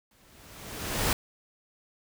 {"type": "noise with exponential growth", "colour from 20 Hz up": "pink", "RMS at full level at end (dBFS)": -24, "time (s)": [0.11, 1.13], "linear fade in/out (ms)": 2, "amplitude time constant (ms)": 220, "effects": []}